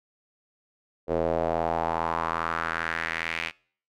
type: tone with band-pass filter sweep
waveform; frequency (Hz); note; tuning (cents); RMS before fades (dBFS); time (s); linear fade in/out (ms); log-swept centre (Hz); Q
square; 41.2; E1; 0; -28; 1.07-3.52; 50; 490 to 2500; 3
effects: noise-tail reverb RT60 0.5 s tail -24 dB re dry